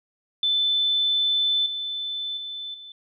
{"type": "tone with level steps", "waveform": "sine", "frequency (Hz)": 3520, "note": "A7", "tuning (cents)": 0, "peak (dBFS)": [-19, -27, -31, -39], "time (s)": [0.43, 2.92], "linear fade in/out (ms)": 2, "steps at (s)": [1.66, 2.37, 2.74], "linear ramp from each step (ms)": 2, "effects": []}